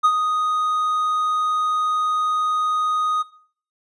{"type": "tone with ADSR envelope", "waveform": "triangle", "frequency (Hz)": 1244.5, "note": "D#6", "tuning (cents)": 0, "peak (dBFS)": -9, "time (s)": [0.03, 3.23], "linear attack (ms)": 20, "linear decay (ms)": 64, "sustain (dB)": -8, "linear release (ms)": 17, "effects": ["noise-tail reverb RT60 0.5 s tail -17 dB re dry", "resampled to 24000 Hz"]}